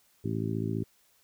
harmonic tone, 54.9 Hz, A1, 3 cents flat, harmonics 2 / 3 / 4 / 5 / 6 / 7, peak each -33 / -35 / -36 / -37 / -38 / -38 dBFS, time 0.24-0.84 s, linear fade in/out 10 ms, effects white hiss -66 dBFS RMS until 1.23 s

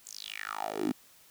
10% pulse tone with high-pass filter sweep, 52.4 Hz, G#1, 16 cents sharp, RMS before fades -36 dBFS, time 0.05-0.92 s, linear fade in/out 10 ms, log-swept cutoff 7900 to 240 Hz, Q 5.9, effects white hiss -59 dBFS RMS until 1.3 s

